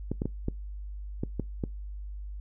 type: clicks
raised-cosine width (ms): 3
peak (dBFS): -16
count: 7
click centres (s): 0.116 / 0.219 / 0.256 / 0.484 / 1.235 / 1.397 / 1.638
effects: noise-tail reverb RT60 0.2 s tail -24 dB re dry + added 50 Hz sine -36 dBFS peak until 2.4 s